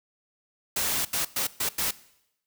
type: noise bursts at uneven times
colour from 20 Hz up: white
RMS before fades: -27 dBFS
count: 5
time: 0.76-1.05 / 1.13-1.25 / 1.36-1.47 / 1.6-1.69 / 1.78-1.91 s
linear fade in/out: 5 ms
effects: noise-tail reverb RT60 0.8 s tail -19 dB re dry